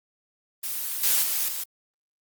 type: noise with level steps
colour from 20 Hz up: blue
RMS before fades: -30 / -21 / -26 / -31 dBFS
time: 0.63-1.64 s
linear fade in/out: 10 ms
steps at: 1.03 / 1.22 / 1.48 s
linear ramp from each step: 5 ms
effects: Opus 24 kbps